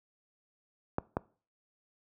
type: clicks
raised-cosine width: 1 ms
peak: -15 dBFS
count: 2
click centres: 0.984 / 1.169 s
effects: noise-tail reverb RT60 0.4 s tail -22 dB re dry + high-pass 60 Hz 12 dB/octave